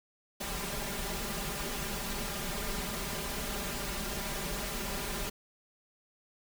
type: noise with comb filter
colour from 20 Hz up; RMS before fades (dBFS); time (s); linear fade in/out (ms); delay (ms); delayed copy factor
pink; -36; 0.4-5.3; 10; 5; +0.9
effects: none